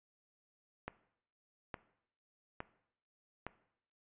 click train, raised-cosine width 0.5 ms, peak -25 dBFS, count 4, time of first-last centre 0.88-3.466 s, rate 1.16 Hz, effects noise-tail reverb RT60 0.7 s tail -17 dB re dry + resampled to 8000 Hz

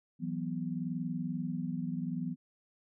sine chord, E suspended second, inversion none, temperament just, 164.81 / 185.42 / 247.2 Hz, E3 / F#3 / B3, 0 / +4 / +2 cents, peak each -37 / -38 / -37 dBFS, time 0.19-2.36 s, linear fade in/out 50 ms, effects none

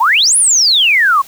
sine exponential two-way sweep, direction up then down, 838 to 10548 to 1055 Hz, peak -7 dBFS, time 0-1.22 s, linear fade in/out 10 ms, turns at 0.37 s, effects white hiss -38 dBFS RMS until 1.27 s

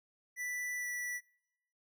square tone with pitch glide, 1975.5 to 1959.6 Hz, B6 to B6, 0 to -14 cents, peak -37 dBFS, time 0.36-1.21 s, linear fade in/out 50 ms, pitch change -14 cents, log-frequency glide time 0.78-0.87 s, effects noise-tail reverb RT60 0.9 s tail -26 dB re dry

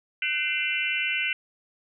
sine tone cluster, 1515 / 2077 / 2375 / 2695 / 2977 Hz, F#6 / C7 / D7 / E7 / F#7, +40 / -13 / +19 / +38 / +10 cents, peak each -33 / -30 / -30 / -29 / -33 dBFS, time 0.22-1.33 s, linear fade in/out 2 ms, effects none

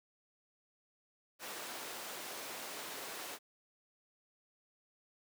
pink high-pass noise, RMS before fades -45 dBFS, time 1.39-3.39 s, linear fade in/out 50 ms, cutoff 420 Hz, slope 12 dB/octave, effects none

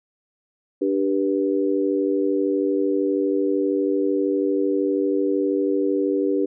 sine chord, G major, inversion second, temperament equal with one note detuned, 293.7 / 392 / 484.8 Hz, D4 / G4 / B4, 0 / 0 / -32 cents, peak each -22 / -22 / -25 dBFS, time 0.81-6.46 s, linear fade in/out 10 ms, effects none

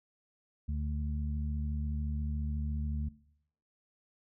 harmonic tone, 74.1 Hz, D2, 16 cents sharp, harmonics 1 / 2 / 3, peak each -32 / -41 / -42 dBFS, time 0.68-3.09 s, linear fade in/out 10 ms, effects noise-tail reverb RT60 0.7 s tail -19 dB re dry

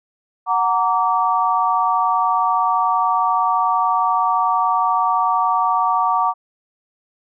sine chord, Gb augmented, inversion none, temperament just, 740 / 925 / 1156.2 Hz, Gb5 / Bb5 / D6, 0 / -14 / -27 cents, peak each -20 / -19 / -18 dBFS, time 0.46-6.34 s, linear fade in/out 50 ms, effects none

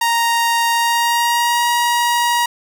sawtooth tone with pitch glide, 932.3 to 953 Hz, A#5 to A#5, 0 to +38 cents, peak -10 dBFS, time 0.01-2.46 s, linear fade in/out 5 ms, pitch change +38 cents, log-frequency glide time 0.72-1.7 s, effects none

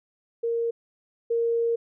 sine tone pair in turn, 464.6 / 464.6 Hz, A#4 / A#4, -6 / -6 cents, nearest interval unison, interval 0 cents, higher neither, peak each -23 / -21 dBFS, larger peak second, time 0.43-0.71 / 1.3-1.76 s, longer second, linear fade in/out 10 ms, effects none

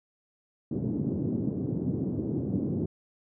white band-pass noise, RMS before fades -30 dBFS, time 0.71-2.86 s, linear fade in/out 5 ms, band 100 to 320 Hz, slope 24 dB/octave, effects none

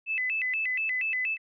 sine tone with vibrato, 2297 Hz, D7, 39 cents flat, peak -26 dBFS, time 0.06-1.38 s, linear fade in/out 50 ms, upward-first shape square, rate 4.2 Hz, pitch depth 230 cents each way, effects none

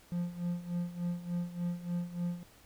triangle tone with tremolo, 174.61 Hz, F3, in tune, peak -28 dBFS, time 0.12-2.43 s, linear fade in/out 0 ms, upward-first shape sine, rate 3.4 Hz, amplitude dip 80%, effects pink hiss -60 dBFS RMS until 2.65 s

